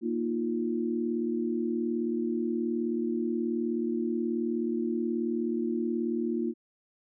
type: chord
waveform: sine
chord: Bb suspended fourth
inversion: none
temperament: just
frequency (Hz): 233.1 / 310.8 / 349.6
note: Bb3 / Eb4 / F4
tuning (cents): 0 / -2 / +2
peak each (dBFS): -30 / -34 / -31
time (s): 0.01-6.54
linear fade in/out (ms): 50
effects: none